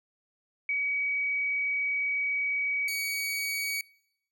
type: tone pair in turn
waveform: sine / sawtooth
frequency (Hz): 2267 / 2258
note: C#7 / C#7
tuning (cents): +38 / +31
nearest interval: unison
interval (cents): 7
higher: first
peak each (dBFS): -26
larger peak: neither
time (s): 0.69-2.88 / 2.88-3.81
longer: first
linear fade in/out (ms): 2
effects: noise-tail reverb RT60 0.8 s tail -25 dB re dry